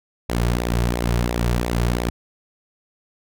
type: tone with flanger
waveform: sawtooth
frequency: 59.3 Hz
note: A#1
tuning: 30 cents sharp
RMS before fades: -21 dBFS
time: 0.29-2.1 s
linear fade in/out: 5 ms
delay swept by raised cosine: 0.65 to 3.95 ms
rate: 2.9 Hz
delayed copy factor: -0.6
effects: none